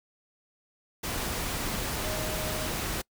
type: tone in noise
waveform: sine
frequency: 622.3 Hz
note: D#5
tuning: in tune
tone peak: -37 dBFS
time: 2.04-2.68 s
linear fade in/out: 10 ms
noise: pink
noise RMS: -32 dBFS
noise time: 1.03-3.02 s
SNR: -8 dB
effects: noise-tail reverb RT60 0.1 s tail -25 dB re dry